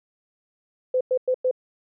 sine tone bursts, 510 Hz, C5, 44 cents flat, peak -18 dBFS, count 4, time 0.94-1.512 s, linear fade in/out 5 ms, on 68 ms, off 100 ms, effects none

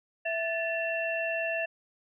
sine tone cluster, 661 / 1748 / 2707 Hz, E5 / A6 / E7, +5 / -12 / +45 cents, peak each -31 / -34 / -33 dBFS, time 0.25-1.66 s, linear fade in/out 10 ms, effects none

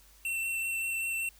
square tone with vibrato, 2700 Hz, E7, 41 cents sharp, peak -31 dBFS, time 0.25-1.29 s, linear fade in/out 2 ms, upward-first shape sine, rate 5.2 Hz, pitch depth 11 cents each way, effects added 50 Hz sine -59 dBFS peak until 1.39 s + white hiss -60 dBFS RMS until 1.39 s

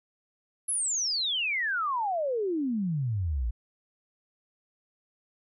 sine exponential sweep, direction down, 11175 to 53.6 Hz, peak -26 dBFS, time 0.68-3.51 s, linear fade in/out 10 ms, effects none

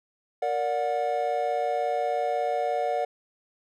triangle chord, Bb augmented, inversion none, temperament just, 466.2 / 582.7 / 728.4 Hz, Bb4 / D5 / F#5, 0 / -14 / -27 cents, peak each -29 / -27 / -25 dBFS, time 0.42-3.05 s, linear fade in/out 5 ms, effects none

